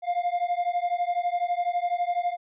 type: beating tone pair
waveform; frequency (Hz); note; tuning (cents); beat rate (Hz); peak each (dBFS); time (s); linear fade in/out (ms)
triangle; 698.5 / 710.5; F5 / F5; 0 / +30; 12; -25; 0.02-2.37; 50
effects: resampled to 8000 Hz